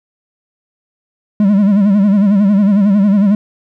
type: tone with vibrato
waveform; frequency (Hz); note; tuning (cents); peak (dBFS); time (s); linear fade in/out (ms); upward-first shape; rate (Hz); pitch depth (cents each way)
triangle; 201.5; G3; +48; -5; 1.4-3.35; 2; sine; 11; 94
effects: none